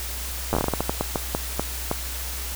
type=slowing click train; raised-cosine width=1 ms; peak=-8 dBFS; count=16; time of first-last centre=0.53-1.914 s; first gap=9 ms; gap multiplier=1.29; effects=added 62 Hz sine -32 dBFS peak until 2.55 s + white hiss -33 dBFS RMS until 2.55 s